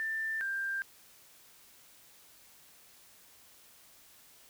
triangle tone pair in turn, 1780 / 1585.8 Hz, A6 / G6, +20 / +20 cents, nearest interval major second, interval 200 cents, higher first, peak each -28 dBFS, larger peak neither, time 0-0.41 / 0.41-0.82 s, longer neither, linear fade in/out 0 ms, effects tanh soft clip ceiling -30 dBFS + white hiss -59 dBFS RMS until 4.49 s

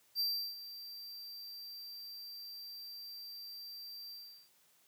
square tone with ADSR envelope, 4699 Hz, D8, in tune, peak -31 dBFS, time 0.15-4.5 s, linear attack 48 ms, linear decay 350 ms, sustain -15 dB, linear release 390 ms, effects white hiss -69 dBFS RMS until 4.87 s + high-pass 100 Hz 12 dB/octave

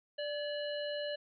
harmonic tone with a mistuned harmonic, 587.3 Hz, D5, in tune, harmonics 1 / 3 / 5 / 7, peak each -36 / -45 / -44 / -47 dBFS, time 0.18-1.16 s, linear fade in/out 10 ms, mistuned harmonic 3, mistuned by -53 cents, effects none

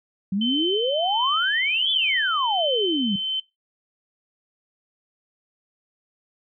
sine exponential two-way sweep, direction up then down, 185 to 3520 to 185 Hz, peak -21 dBFS, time 0.32-3.16 s, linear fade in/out 5 ms, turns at 1.91 s
sine tone with tremolo, 3075 Hz, G7, 34 cents flat, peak -22 dBFS, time 0.41-3.4 s, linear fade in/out 5 ms, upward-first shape sine, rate 1.4 Hz, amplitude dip 35%
effects noise-tail reverb RT60 0.2 s tail -19 dB re dry

